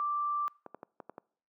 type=tone; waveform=sine; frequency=1174.7 Hz; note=D6; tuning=in tune; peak=-29 dBFS; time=0-0.48 s; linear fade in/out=0 ms
type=clicks; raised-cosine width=1 ms; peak=-28 dBFS; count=6; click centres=0.663 / 0.746 / 0.831 / 1.002 / 1.096 / 1.181 s
effects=noise-tail reverb RT60 0.6 s tail -25 dB re dry + high-pass 300 Hz 12 dB/octave